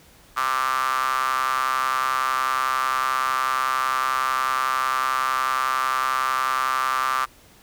sawtooth tone with high-pass filter, 131 Hz, C3, 2 cents sharp, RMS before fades -23 dBFS, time 0.36-7.26 s, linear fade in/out 20 ms, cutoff 1200 Hz, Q 7.7, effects pink hiss -52 dBFS RMS until 7.62 s

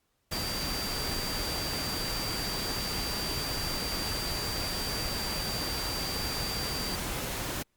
sine tone in noise, 4699 Hz, D8, in tune, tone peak -35 dBFS, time 0.32-6.96 s, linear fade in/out 10 ms, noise pink, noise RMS -34 dBFS, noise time 0.31-7.63 s, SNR -4 dB, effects pink hiss -75 dBFS RMS until 7.76 s + Opus 48 kbps

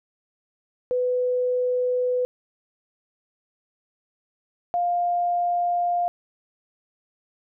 sine tone pair in turn, 498.8 / 702.2 Hz, B4 / F5, +17 / +9 cents, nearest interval tritone, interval 592 cents, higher second, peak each -20 dBFS, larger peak neither, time 0.91-2.25 / 4.74-6.08 s, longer neither, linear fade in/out 0 ms, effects none

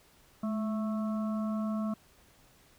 harmonic tone with a mistuned harmonic, 220 Hz, A3, in tune, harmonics 1 / 3 / 5 / 6, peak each -30 / -41 / -44 / -47 dBFS, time 0.43-1.94 s, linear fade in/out 5 ms, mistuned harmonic 1, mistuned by -49 cents, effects pink hiss -62 dBFS RMS until 2.78 s

